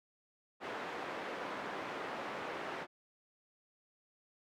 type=band-pass noise; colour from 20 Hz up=pink; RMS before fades=-42 dBFS; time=0.6-2.87 s; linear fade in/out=50 ms; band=380 to 1900 Hz; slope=12 dB/octave; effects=none